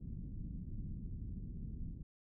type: low-pass noise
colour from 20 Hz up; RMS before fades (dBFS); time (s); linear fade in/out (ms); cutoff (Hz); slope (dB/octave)
pink; -44; 0-2.03; 10; 220; 24
effects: none